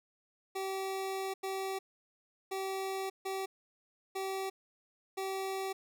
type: tone bursts at uneven times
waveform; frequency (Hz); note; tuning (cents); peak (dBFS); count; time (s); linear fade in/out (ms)
25% pulse; 384.6; G4; -33; -31; 6; 0.55-1.34 / 1.43-1.79 / 2.51-3.1 / 3.25-3.46 / 4.15-4.5 / 5.17-5.73; 10
effects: none